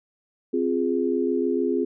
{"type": "chord", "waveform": "sine", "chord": "F minor", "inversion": "second", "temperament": "equal", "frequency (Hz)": [261.6, 349.2, 415.3], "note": ["C4", "F4", "Ab4"], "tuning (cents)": [0, 0, 0], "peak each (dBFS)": -25, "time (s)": [0.53, 1.85], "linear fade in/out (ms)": 10, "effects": []}